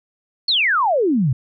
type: exponential sweep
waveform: sine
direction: down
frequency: 4500 to 116.54 Hz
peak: -14 dBFS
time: 0.48-1.33 s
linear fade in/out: 5 ms
effects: none